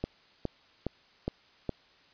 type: click train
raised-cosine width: 2 ms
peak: -17 dBFS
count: 5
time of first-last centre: 0.04-1.693 s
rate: 2.42 Hz
effects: white hiss -61 dBFS RMS until 2.13 s + resampled to 11025 Hz